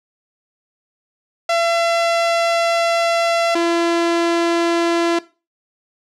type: tone pair in turn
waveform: sawtooth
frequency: 676 / 338.9 Hz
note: E5 / E4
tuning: +43 / +48 cents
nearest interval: octave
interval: 1195 cents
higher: first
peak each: -11 dBFS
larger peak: neither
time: 1.49-3.55 / 3.55-5.19 s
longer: first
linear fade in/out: 5 ms
effects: noise-tail reverb RT60 0.3 s tail -18 dB re dry + low-pass 6000 Hz 12 dB/octave